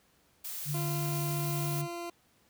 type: noise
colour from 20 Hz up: blue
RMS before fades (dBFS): -39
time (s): 0.44-1.82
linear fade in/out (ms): 10
type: tone with pitch glide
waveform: sine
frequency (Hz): 147.4 to 146.3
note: D3 to D3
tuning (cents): +7 to -6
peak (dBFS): -31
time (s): 0.65-1.88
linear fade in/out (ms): 50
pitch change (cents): -13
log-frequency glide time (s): 0.79-1.63
type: tone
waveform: 20% pulse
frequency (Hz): 344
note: F4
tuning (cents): -26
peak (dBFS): -32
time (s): 0.74-2.1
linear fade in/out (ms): 5
effects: pink hiss -67 dBFS RMS until 2.49 s + high-pass 60 Hz 12 dB/octave